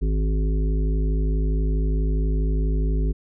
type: harmonic tone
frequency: 52.3 Hz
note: G#1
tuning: 13 cents sharp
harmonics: 1 / 3 / 5 / 7 / 8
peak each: -19 / -29 / -33 / -36 / -37 dBFS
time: 0.01-3.13 s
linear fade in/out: 20 ms
effects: none